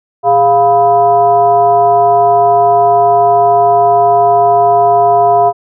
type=tone with frequency modulation; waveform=sine; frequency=698.5 Hz; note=F5; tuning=in tune; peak=-5 dBFS; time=0.23-5.53 s; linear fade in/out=50 ms; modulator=289 Hz; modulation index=0.8; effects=none